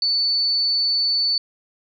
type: tone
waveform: sine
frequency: 4490 Hz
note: C#8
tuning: 21 cents sharp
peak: -17 dBFS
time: 0.02-1.38 s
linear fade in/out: 2 ms
effects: none